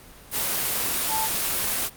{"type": "tone in noise", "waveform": "sine", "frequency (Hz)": 880, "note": "A5", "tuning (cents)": 0, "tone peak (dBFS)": -25, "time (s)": [1.08, 1.29], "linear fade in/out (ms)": 50, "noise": "white", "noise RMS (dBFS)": -25, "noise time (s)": [0.31, 1.9], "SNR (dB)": -3, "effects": ["pink hiss -47 dBFS RMS until 1.96 s", "Opus 24 kbps"]}